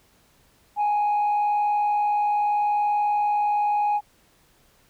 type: tone with frequency modulation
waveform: sine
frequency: 830.6 Hz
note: G#5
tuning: in tune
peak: -17 dBFS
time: 0.76-4.01 s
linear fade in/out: 50 ms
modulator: 60.8 Hz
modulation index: 0.22
effects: tanh soft clip ceiling -18 dBFS + pink hiss -60 dBFS RMS until 4.89 s